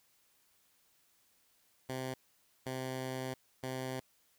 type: tone bursts at uneven times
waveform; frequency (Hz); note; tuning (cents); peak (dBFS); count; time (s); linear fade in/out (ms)
10% pulse; 130; C3; -11; -29; 3; 1.89-2.14 / 2.66-3.34 / 3.63-4; 5
effects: white hiss -71 dBFS RMS until 4.38 s